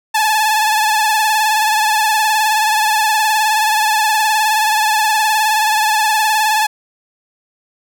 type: tone with vibrato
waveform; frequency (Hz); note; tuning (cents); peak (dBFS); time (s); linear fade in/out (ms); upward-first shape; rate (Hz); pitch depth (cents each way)
sawtooth; 863; A5; -34; -8; 0.14-6.67; 10; triangle; 19; 63
effects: none